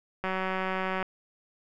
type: click train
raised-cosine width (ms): 0.5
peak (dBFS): -16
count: 149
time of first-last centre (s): 0.24-1.027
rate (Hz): 188
effects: none